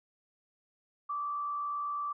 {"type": "tone with frequency modulation", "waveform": "sine", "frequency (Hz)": 1165, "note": "D6", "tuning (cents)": -14, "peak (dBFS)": -32, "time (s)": [1.09, 2.13], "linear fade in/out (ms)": 10, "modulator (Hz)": 68.1, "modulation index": 0.36, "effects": []}